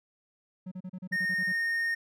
triangle tone bursts, 184.1 Hz, F#3, 8 cents flat, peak -34 dBFS, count 10, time 0.66-1.526 s, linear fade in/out 10 ms, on 56 ms, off 34 ms
triangle tone, 1842 Hz, A#6, 21 cents flat, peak -25 dBFS, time 1.12-1.95 s, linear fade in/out 10 ms
effects none

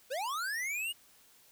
square linear sweep, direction up, 470 to 2917 Hz, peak -34 dBFS, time 0.1-0.93 s, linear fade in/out 20 ms, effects white hiss -62 dBFS RMS until 1.51 s

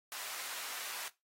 pink high-pass noise, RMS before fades -43 dBFS, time 0.12-1.08 s, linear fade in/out 0 ms, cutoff 1100 Hz, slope 12 dB/octave, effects noise-tail reverb RT60 0.2 s tail -17 dB re dry + AAC 48 kbps

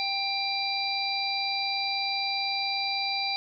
harmonic tone, 791 Hz, G5, 15 cents sharp, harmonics 1 / 3 / 5 / 6, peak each -32 / -32 / -32 / -32 dBFS, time 0-3.36 s, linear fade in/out 0 ms, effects none

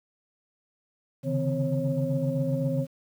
sine tone cluster, 136 / 143.7 / 159.7 / 256.9 / 544 Hz, C#3 / D3 / D#3 / C4 / C#5, -33 / -37 / +45 / -32 / -33 cents, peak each -30 dBFS, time 1.23-2.87 s, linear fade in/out 50 ms, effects tanh soft clip ceiling -15 dBFS + 9-bit

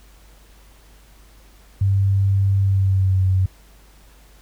sine tone with pitch glide, 98 to 93.9 Hz, G2 to F#2, 0 to +26 cents, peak -14 dBFS, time 1.81-3.46 s, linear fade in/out 5 ms, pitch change -74 cents, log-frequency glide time 2.6-3.23 s, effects added 50 Hz sine -47 dBFS peak until 4.41 s + pink hiss -53 dBFS RMS until 4.41 s

